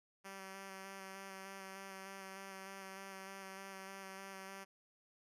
5% pulse tone with vibrato, 193.2 Hz, G3, 25 cents flat, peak -37 dBFS, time 0.24-4.65 s, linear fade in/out 20 ms, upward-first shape square, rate 3.3 Hz, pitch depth 13 cents each way, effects resampled to 32000 Hz

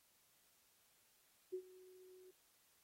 sine tone with ADSR envelope, 370 Hz, F#4, in tune, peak -39 dBFS, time 1.52-2.31 s, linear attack 21 ms, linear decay 73 ms, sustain -20 dB, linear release 6 ms, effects white hiss -74 dBFS RMS until 2.83 s + AAC 48 kbps

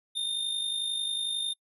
square tone with amplitude modulation, 3634 Hz, A#7, 45 cents flat, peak -27 dBFS, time 0.15-1.54 s, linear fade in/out 20 ms, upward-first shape sine, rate 51.1 Hz, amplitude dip 50%, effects noise-tail reverb RT60 0.1 s tail -25 dB re dry + resampled to 32000 Hz

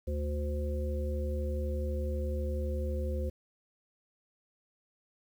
harmonic tone with a mistuned harmonic, 74 Hz, D2, 14 cents sharp, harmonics 1 / 3 / 5 / 7, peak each -31 / -42 / -42 / -39 dBFS, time 0.07-3.3 s, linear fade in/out 10 ms, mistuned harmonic 5, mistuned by -19 cents, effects 10-bit

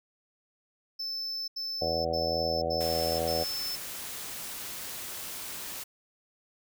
triangle tone bursts, 5274 Hz, E8, in tune, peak -31 dBFS, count 5, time 0.99-3.76 s, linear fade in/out 10 ms, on 490 ms, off 80 ms
harmonic tone, 82.4 Hz, E2, in tune, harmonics 1 / 2 / 3 / 4 / 5 / 6 / 7 / 8 / 9, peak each -39 / -41 / -43 / -41 / -41 / -33 / -32 / -40 / -34 dBFS, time 1.81-3.44 s, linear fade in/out 10 ms
white noise, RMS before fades -39 dBFS, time 2.8-5.84 s, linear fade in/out 10 ms
effects none

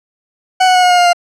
40% pulse tone with pitch steps, 745 / 737.3 / 729.7 / 722.1 / 714.7 / 707.3 / 699.9 Hz, F#5 / F#5 / F#5 / F#5 / F5 / F5 / F5, +12 / -6 / -24 / -42 / +40 / +22 / +4 cents, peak -6 dBFS, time 0.6-1.132 s, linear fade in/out 10 ms, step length 76 ms, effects low-pass 7000 Hz 12 dB/octave

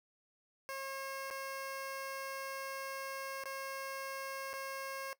15% pulse tone with dropouts, 540 Hz, C#5, 45 cents flat, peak -34 dBFS, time 0.69-5.13 s, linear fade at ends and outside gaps 0 ms, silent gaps 1.302-1.309 / 3.438-3.456 / 4.531-4.537 s, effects noise-tail reverb RT60 0.1 s tail -18 dB re dry

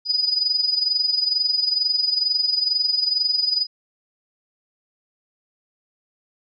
sine tone with amplitude modulation, 4957 Hz, D#8, 7 cents flat, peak -15 dBFS, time 0.05-3.67 s, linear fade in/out 50 ms, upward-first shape sine, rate 22.2 Hz, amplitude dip 70%, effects none

